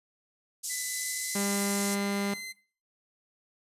pink band-pass noise, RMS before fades -35 dBFS, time 0.63-1.96 s, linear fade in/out 20 ms, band 5700 to 11000 Hz, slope 24 dB/octave
sawtooth tone with pitch glide, 2001 to 2063 Hz, B6 to C7, +22 to -25 cents, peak -34 dBFS, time 0.69-2.53 s, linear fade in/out 20 ms, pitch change +53 cents, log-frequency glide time 0.84-2.12 s
sawtooth tone, 200.4 Hz, G3, 38 cents sharp, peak -25 dBFS, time 1.35-2.34 s, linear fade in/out 5 ms
effects noise-tail reverb RT60 0.4 s tail -18 dB re dry + resampled to 32000 Hz

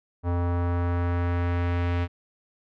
square tone with low-pass filter sweep, 87.31 Hz, F2, in tune, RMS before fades -25 dBFS, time 0.23-2.08 s, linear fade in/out 50 ms, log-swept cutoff 1000 to 2600 Hz, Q 1.3, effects none

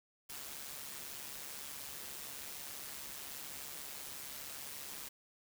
white noise with amplitude modulation, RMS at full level -44 dBFS, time 0.29-5.09 s, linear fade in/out 10 ms, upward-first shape sine, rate 141 Hz, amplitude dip 55%, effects none

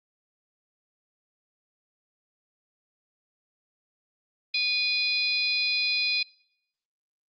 harmonic tone with a mistuned harmonic, 820 Hz, G#5, 22 cents flat, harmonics 3 / 4 / 5 / 6, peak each -26 / -36 / -28 / -31 dBFS, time 4.54-6.23 s, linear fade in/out 5 ms, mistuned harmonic 4, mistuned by +92 cents, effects noise-tail reverb RT60 0.8 s tail -26 dB re dry + Opus 32 kbps

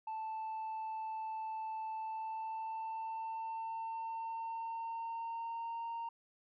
sine tone with pitch glide, 880 to 924.3 Hz, A5 to A#5, 0 to -15 cents, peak -36 dBFS, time 0.07-6.09 s, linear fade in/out 5 ms, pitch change +85 cents, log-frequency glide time 1.94-5.88 s, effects tanh soft clip ceiling -37 dBFS

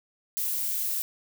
violet noise, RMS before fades -29 dBFS, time 0.37-1.02 s, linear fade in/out 0 ms, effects none

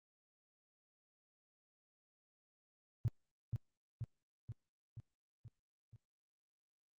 sine tone with echo, 114.8 Hz, A#2, 26 cents flat, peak -30 dBFS, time 3.05-3.08 s, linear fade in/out 0 ms, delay 480 ms, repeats 6, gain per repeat -4 dB, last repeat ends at 5.96 s, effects Opus 24 kbps

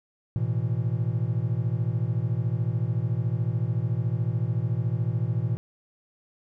triangle chord, A suspended second, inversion none, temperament just, 110 / 123.75 / 165 Hz, A2 / B2 / E3, 0 / +4 / +2 cents, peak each -25 / -25 / -30 dBFS, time 0.36-5.57 s, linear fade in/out 0 ms, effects none

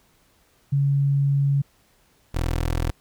sine / 20% pulse tone pair in turn, 140 / 41.45 Hz, C#3 / E1, +18 / +10 cents, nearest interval octave + major sixth, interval 2108 cents, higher first, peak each -17 dBFS, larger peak neither, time 0.72-1.62 / 2.34-2.91 s, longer first, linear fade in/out 10 ms, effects pink hiss -61 dBFS RMS until 3 s

